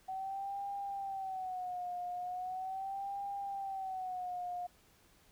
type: tone with vibrato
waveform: sine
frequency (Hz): 755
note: F#5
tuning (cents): +35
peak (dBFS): -37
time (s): 0.08-4.67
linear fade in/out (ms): 10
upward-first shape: sine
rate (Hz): 0.39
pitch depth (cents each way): 100
effects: pink hiss -66 dBFS RMS until 5.31 s